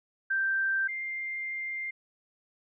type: tone pair in turn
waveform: sine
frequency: 1568 / 2102 Hz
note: G6 / C7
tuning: 0 / +7 cents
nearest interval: perfect fourth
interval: 507 cents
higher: second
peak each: -25 / -32 dBFS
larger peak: first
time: 0.3-0.88 / 0.88-1.91 s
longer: second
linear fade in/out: 10 ms
effects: none